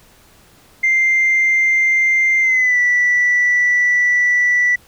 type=tone with pitch glide; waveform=sine; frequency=2093 to 1964.2 Hz; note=C7 to B6; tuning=0 to -10 cents; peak=-10 dBFS; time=0.83-4.76 s; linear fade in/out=10 ms; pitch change=-110 cents; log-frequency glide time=2.41-2.79 s; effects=tanh soft clip ceiling -8 dBFS + pink hiss -49 dBFS RMS until 4.87 s